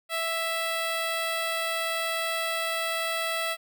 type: tone with notch filter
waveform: 5% pulse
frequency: 659.3 Hz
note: E5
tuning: in tune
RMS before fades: -29 dBFS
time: 0.09-3.57 s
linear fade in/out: 50 ms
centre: 6300 Hz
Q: 0.53
effects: none